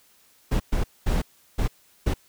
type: noise bursts at uneven times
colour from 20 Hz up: brown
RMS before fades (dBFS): -22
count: 5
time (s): 0.51-0.6 / 0.72-0.84 / 1.06-1.22 / 1.58-1.68 / 2.06-2.14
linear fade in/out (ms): 10
effects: white hiss -59 dBFS RMS until 2.28 s